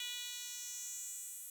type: tone with high-pass filter sweep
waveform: 10% pulse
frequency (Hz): 487.8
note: B4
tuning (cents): -21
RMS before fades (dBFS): -45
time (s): 0-1.5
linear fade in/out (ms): 2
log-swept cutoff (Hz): 3400 to 10000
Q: 2.6
effects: 11-bit